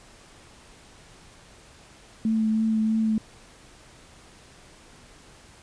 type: tone with vibrato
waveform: sine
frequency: 220 Hz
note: A3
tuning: in tune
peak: -20 dBFS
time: 2.25-3.18 s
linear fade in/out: 2 ms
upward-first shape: triangle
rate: 3.1 Hz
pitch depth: 18 cents each way
effects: pink hiss -51 dBFS RMS until 5.62 s + resampled to 22050 Hz